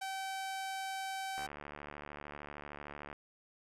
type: tone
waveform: sawtooth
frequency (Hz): 770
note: G5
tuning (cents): -31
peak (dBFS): -34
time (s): 0.01-1.47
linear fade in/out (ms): 10
type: click train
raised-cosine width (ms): 0.5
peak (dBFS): -30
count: 129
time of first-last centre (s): 1.38-3.129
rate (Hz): 73.2
effects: low-pass 12000 Hz 12 dB/octave